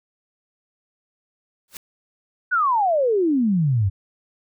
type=noise with exponential growth; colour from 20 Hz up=white; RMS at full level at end=-31 dBFS; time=1.68-1.77 s; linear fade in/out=1 ms; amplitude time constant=18 ms
type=exponential sweep; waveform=sine; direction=down; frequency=1527 to 91 Hz; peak=-16 dBFS; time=2.51-3.9 s; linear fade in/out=20 ms
effects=none